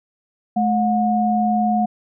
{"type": "tone pair together", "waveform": "sine", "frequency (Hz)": [215, 723.2], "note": ["A3", "F#5"], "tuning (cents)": [-40, -40], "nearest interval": "octave + major sixth", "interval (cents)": 2100, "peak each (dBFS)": -18, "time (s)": [0.56, 1.86], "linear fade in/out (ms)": 10, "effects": []}